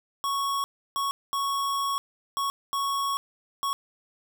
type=tone bursts at uneven times; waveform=square; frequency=1108.7 Hz; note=C#6; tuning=in tune; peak=-26 dBFS; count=6; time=0.24-0.64 / 0.96-1.11 / 1.33-1.98 / 2.37-2.5 / 2.73-3.17 / 3.63-3.73 s; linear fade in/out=0 ms; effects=none